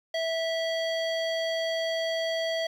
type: tone with low-pass filter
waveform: square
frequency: 655 Hz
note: E5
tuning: 11 cents flat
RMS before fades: -29 dBFS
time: 0.14-2.67 s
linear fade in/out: 5 ms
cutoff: 4000 Hz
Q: 2.5
effects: 9-bit